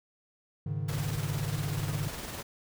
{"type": "chord", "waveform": "triangle", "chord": "Ab suspended fourth", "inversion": "none", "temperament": "equal", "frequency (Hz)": [103.83, 138.59, 155.56], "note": ["Ab2", "Db3", "Eb3"], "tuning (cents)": [0, 0, 0], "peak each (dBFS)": -33, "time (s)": [0.66, 2.08], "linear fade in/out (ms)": 5}
{"type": "noise with tremolo", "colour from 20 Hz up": "pink", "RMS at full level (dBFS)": -38, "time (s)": [0.88, 2.43], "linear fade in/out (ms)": 10, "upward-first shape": "square", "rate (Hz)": 20, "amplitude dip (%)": 35}
{"effects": []}